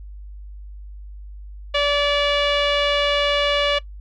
sawtooth tone with low-pass filter, 577 Hz, D5, 31 cents flat, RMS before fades -19 dBFS, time 1.74-3.79 s, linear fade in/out 10 ms, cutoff 3200 Hz, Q 3.6, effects noise-tail reverb RT60 0.1 s tail -20 dB re dry + added 50 Hz sine -34 dBFS peak until 4 s

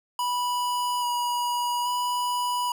square tone with vibrato, 975 Hz, B5, 23 cents flat, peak -25 dBFS, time 0.19-2.72 s, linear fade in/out 2 ms, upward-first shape square, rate 0.6 Hz, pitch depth 12 cents each way, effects none

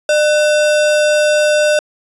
sine tone with sample-and-hold, 602 Hz, D5, 43 cents sharp, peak -9 dBFS, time 0.09-1.79 s, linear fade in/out 2 ms, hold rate 2100 Hz, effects resampled to 22050 Hz

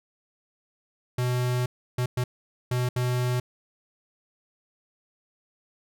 square tone bursts at uneven times, 124.4 Hz, B2, 13 cents sharp, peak -24 dBFS, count 5, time 1.18-1.66 / 1.98-2.06 / 2.17-2.24 / 2.71-2.89 / 2.96-3.4 s, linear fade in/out 5 ms, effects none

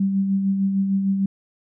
sine tone with tremolo, 195 Hz, G3, 9 cents flat, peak -16 dBFS, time 0-1.26 s, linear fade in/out 5 ms, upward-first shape sine, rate 6.6 Hz, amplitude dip 40%, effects none

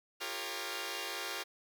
5% pulse chord, G half-diminished seventh, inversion third, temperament equal with one note detuned, 349.2 / 399.8 / 466.2 / 554.4 Hz, F4 / G4 / Bb4 / Db5, 0 / +34 / 0 / 0 cents, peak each -32 / -31 / -32 / -32 dBFS, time 0.2-1.44 s, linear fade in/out 20 ms, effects none

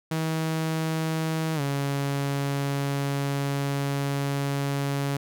sawtooth tone with pitch glide, 160 to 140.09 Hz, D#3 to C#3, +49 to +19 cents, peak -21 dBFS, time 0.11-5.17 s, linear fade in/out 5 ms, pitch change -230 cents, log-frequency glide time 1.55-1.61 s, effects none

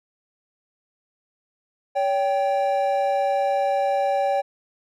triangle tone pair together, 564.9 / 784 Hz, C#5 / G5, +33 / 0 cents, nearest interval tritone, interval 567 cents, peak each -20 dBFS, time 1.95-4.42 s, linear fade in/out 20 ms, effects none

